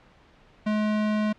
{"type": "tone", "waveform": "square", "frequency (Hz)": 212.7, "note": "G#3", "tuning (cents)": 42, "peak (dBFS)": -23, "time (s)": [0.66, 1.33], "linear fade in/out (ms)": 10, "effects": ["pink hiss -56 dBFS RMS until 1.38 s", "low-pass 3000 Hz 12 dB/octave"]}